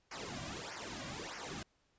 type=noise with flanger; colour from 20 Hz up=pink; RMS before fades=-44 dBFS; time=0.11-1.63 s; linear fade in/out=5 ms; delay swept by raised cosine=0.26 to 2.36 ms; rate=1.6 Hz; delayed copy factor=-0.95; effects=pink hiss -75 dBFS RMS until 1.98 s + resampled to 16000 Hz